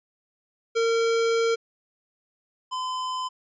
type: tone pair in turn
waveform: square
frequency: 458.2 / 1019.8 Hz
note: A#4 / C6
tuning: -30 / -45 cents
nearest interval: octave + major second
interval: 1385 cents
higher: second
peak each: -21 / -28 dBFS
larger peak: first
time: 0.75-1.56 / 2.71-3.29 s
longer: first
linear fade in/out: 20 ms
effects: resampled to 16000 Hz